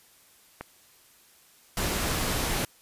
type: click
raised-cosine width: 0.5 ms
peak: -20 dBFS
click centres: 0.61 s
type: noise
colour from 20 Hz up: pink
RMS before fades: -28 dBFS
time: 1.77-2.65 s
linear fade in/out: 2 ms
effects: white hiss -58 dBFS RMS until 2.81 s + resampled to 32000 Hz